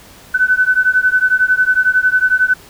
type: beating tone pair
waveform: sine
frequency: 1502 / 1513 Hz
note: F#6 / F#6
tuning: +26 / +38 cents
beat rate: 11 Hz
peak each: -13 dBFS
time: 0.34-2.54 s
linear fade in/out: 10 ms
effects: pink hiss -41 dBFS RMS until 2.69 s

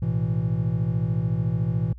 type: chord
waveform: triangle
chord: A suspended second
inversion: none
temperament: just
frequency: 110 / 123.75 / 165 Hz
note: A2 / B2 / E3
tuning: 0 / +4 / +2 cents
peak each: -24 dBFS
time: 0.02-1.93 s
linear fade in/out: 5 ms
effects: added 60 Hz sine -39 dBFS peak until 1.98 s

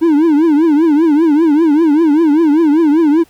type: tone with vibrato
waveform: triangle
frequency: 311.1 Hz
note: D#4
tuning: in tune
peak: -5 dBFS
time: 0.01-3.24 s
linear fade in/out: 20 ms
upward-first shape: triangle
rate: 5.1 Hz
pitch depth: 180 cents each way
effects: pink hiss -49 dBFS RMS until 3.29 s

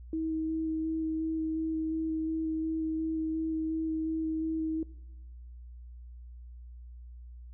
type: tone with vibrato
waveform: sine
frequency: 318.8 Hz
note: D#4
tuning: 42 cents sharp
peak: -29 dBFS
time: 0.13-4.83 s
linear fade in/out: 2 ms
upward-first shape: square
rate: 2.8 Hz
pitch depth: 9 cents each way
effects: noise-tail reverb RT60 1.0 s tail -20 dB re dry + added 60 Hz sine -44 dBFS peak until 7.53 s

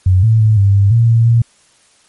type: tone with pitch steps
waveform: sine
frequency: 92.5 / 111.7 / 108.7 / 99.2 / 99.8 / 116.1 / 115 / 116.8 Hz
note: F#2 / A2 / A2 / G2 / G2 / A#2 / A#2 / A#2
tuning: 0 / +27 / -21 / +21 / +32 / -7 / -23 / +4 cents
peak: -6 dBFS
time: 0.06-1.42 s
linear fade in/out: 5 ms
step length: 170 ms
effects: white hiss -51 dBFS RMS until 2.08 s + MP3 48 kbps

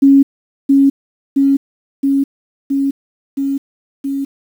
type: tone with echo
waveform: sine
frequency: 275.6 Hz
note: C#4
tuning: 10 cents flat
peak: -4 dBFS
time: 0.02-0.23 s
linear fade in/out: 10 ms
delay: 670 ms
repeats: 6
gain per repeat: -2 dB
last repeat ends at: 4.25 s
effects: 7-bit

